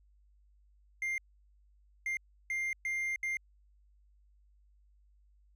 triangle tone bursts at uneven times, 2100 Hz, C7, 6 cents sharp, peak -30 dBFS, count 5, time 1.02-1.18 / 2.06-2.17 / 2.5-2.73 / 2.85-3.16 / 3.23-3.37 s, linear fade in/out 2 ms, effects added 50 Hz sine -62 dBFS peak until 5.55 s

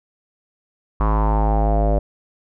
square tone with low-pass filter sweep, 53.1 Hz, G#1, 39 cents sharp, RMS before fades -17 dBFS, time 1-1.99 s, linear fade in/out 5 ms, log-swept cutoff 1100 to 610 Hz, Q 5.7, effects none

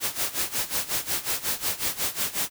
white noise with tremolo, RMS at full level -25 dBFS, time 0-2.5 s, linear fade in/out 50 ms, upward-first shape sine, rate 5.5 Hz, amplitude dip 85%, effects none

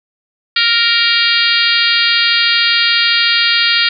harmonic tone, 466.2 Hz, A#4, in tune, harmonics 3 / 4 / 5 / 6 / 7 / 8 / 9 / 10, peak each -18 / -18 / -18 / -18 / -18 / -18 / -18 / -18 dBFS, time 0.56-3.89 s, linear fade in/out 5 ms, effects none

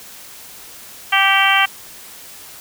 harmonic tone with a mistuned harmonic, 390.7 Hz, G4, 6 cents flat, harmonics 2 / 3 / 4 / 5 / 6 / 7 / 8, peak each -19 / -19 / -19 / -19 / -19 / -19 / -19 dBFS, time 1.12-1.66 s, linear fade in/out 10 ms, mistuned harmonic 6, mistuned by -27 cents, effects white hiss -38 dBFS RMS until 2.6 s

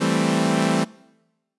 sawtooth chord, A minor seventh, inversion second, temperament equal, 164.81 / 196 / 220 / 261.6 Hz, E3 / G3 / A3 / C4, 0 / 0 / 0 / 0 cents, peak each -20 dBFS, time 0-0.85 s, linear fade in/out 20 ms, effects noise-tail reverb RT60 1.0 s tail -23 dB re dry + resampled to 24000 Hz

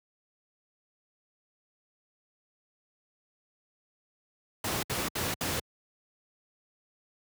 pink noise bursts, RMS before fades -31 dBFS, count 4, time 4.64-5.598 s, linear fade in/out 5 ms, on 190 ms, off 66 ms, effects high-pass 80 Hz 12 dB/octave

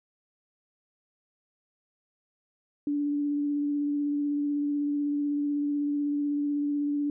sine tone with vibrato, 290 Hz, D4, 22 cents flat, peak -25 dBFS, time 2.87-7.1 s, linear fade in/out 2 ms, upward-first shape triangle, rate 16 Hz, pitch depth 16 cents each way, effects none

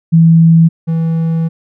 sine / triangle tone pair in turn, 164.5 / 163.55 Hz, E3 / E3, -3 / -13 cents, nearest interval unison, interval 10 cents, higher first, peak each -3 / -9 dBFS, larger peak first, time 0.12-0.69 / 0.87-1.49 s, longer second, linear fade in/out 20 ms, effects none

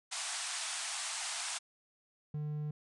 white band-pass noise, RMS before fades -39 dBFS, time 0.11-1.59 s, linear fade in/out 20 ms, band 650 to 9700 Hz, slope 96 dB/octave
triangle tone, 150 Hz, D3, 37 cents sharp, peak -33 dBFS, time 2.34-2.71 s, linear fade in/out 5 ms
effects none

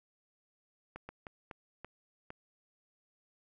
slowing click train, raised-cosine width 0.5 ms, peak -29 dBFS, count 6, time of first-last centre 0.96-2.304 s, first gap 130 ms, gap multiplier 1.37, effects none

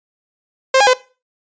sawtooth tone with pitch steps, 528 / 817 / 508 Hz, C5 / G#5 / B4, +16 / -29 / +49 cents, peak -5 dBFS, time 0.74-0.935 s, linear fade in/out 5 ms, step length 65 ms, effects noise-tail reverb RT60 0.3 s tail -17 dB re dry + resampled to 16000 Hz

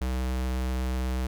square tone, 63.7 Hz, C2, 46 cents flat, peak -27 dBFS, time 0.01-1.27 s, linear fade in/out 5 ms, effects none

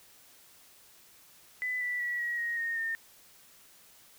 sine tone with pitch steps, 2000 / 1969.1 / 1938.6 / 1908.6 / 1879 / 1850 / 1821.3 Hz, B6 / B6 / B6 / A#6 / A#6 / A#6 / A#6, +21 / -6 / -33 / +40 / +13 / -14 / -41 cents, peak -30 dBFS, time 1.62-2.95 s, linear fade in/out 0 ms, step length 190 ms, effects white hiss -58 dBFS RMS until 4.18 s

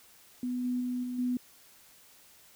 sine tone with level steps, 248.4 Hz, B3, 10 cents sharp, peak -30 / -28 / -30 / -33 / -27 dBFS, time 0.43-1.37 s, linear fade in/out 2 ms, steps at 0.64 / 0.8 / 1.03 / 1.18 s, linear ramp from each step 10 ms, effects white hiss -58 dBFS RMS until 2.55 s

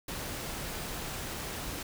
pink noise, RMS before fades -38 dBFS, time 0.08-1.83 s, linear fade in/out 5 ms, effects none

